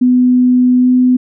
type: tone with pitch glide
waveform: sine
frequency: 250 to 251.9 Hz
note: B3 to B3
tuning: +21 to +34 cents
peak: -6 dBFS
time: 0.01-1.17 s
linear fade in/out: 10 ms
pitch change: +13 cents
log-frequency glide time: 0.79-0.88 s
effects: none